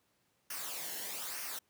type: noise with flanger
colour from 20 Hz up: white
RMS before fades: -41 dBFS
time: 0.5-1.59 s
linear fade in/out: 5 ms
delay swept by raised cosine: 0.26 to 0.84 ms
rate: 1.1 Hz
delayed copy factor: -0.6
effects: pink hiss -75 dBFS RMS until 1.69 s + high-pass 100 Hz 12 dB/octave